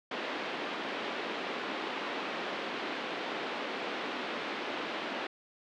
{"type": "band-pass noise", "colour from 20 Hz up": "pink", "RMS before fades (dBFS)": -37, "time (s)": [0.11, 5.27], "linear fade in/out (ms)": 5, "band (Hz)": [260, 3600], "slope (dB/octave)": 24, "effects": []}